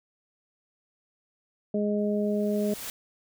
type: harmonic tone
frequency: 207.7 Hz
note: G#3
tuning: in tune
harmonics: 1 / 2 / 3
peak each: -26 / -29 / -31 dBFS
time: 1.74-2.74 s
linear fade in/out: 5 ms
type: noise with exponential growth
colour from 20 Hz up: white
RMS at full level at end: -35 dBFS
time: 1.98-2.9 s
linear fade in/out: 1 ms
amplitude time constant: 200 ms
effects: none